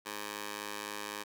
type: tone with high-pass filter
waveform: 15% pulse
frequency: 103.83 Hz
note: G#2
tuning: in tune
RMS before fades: -41 dBFS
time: 0.05-1.24 s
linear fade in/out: 20 ms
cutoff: 660 Hz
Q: 0.53
effects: none